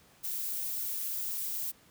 violet noise, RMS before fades -35 dBFS, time 0.23-1.72 s, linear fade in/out 20 ms, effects pink hiss -61 dBFS RMS until 1.9 s + high-pass 60 Hz 12 dB/octave

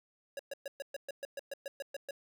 square tone bursts, 556 Hz, C#5, 5 cents sharp, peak -38 dBFS, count 13, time 0.37-2.109 s, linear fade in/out 2 ms, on 23 ms, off 120 ms, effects none

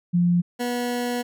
sine / 20% pulse tone pair in turn, 174.9 / 243.4 Hz, F3 / B3, +3 / -25 cents, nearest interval tritone, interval 572 cents, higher second, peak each -16 / -19 dBFS, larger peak first, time 0.13-0.42 / 0.59-1.23 s, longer second, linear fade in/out 20 ms, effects none

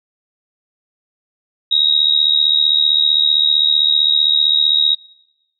sine tone with amplitude modulation, 3785 Hz, A#7, 26 cents sharp, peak -7 dBFS, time 1.71-4.95 s, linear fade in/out 10 ms, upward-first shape sine, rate 75.5 Hz, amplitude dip 85%, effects noise-tail reverb RT60 0.9 s tail -21 dB re dry

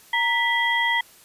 sine tone cluster, 931 / 1971 / 3250 Hz, A#5 / B6 / G#7, -2 / -4 / -38 cents, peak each -24 / -21 / -27 dBFS, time 0.13-1.01 s, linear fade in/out 5 ms, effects white hiss -51 dBFS RMS until 1.24 s + resampled to 32000 Hz

